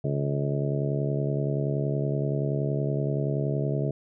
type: harmonic tone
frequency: 70.6 Hz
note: C#2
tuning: 32 cents sharp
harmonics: 2 / 3 / 4 / 5 / 6 / 7 / 8 / 9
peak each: -26 / -36 / -36 / -35 / -33 / -43 / -39 / -35 dBFS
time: 0.04-3.91 s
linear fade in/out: 5 ms
effects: none